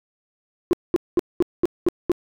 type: tone bursts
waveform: sine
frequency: 350.4 Hz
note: F4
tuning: 6 cents sharp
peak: -11 dBFS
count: 7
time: 0.71-2.117 s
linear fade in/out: 0 ms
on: 21 ms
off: 210 ms
effects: tanh soft clip ceiling -12 dBFS